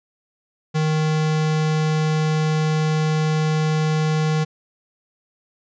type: tone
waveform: square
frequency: 155.56 Hz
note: D#3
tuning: in tune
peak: -18 dBFS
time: 0.74-4.45 s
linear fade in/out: 20 ms
effects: resampled to 16000 Hz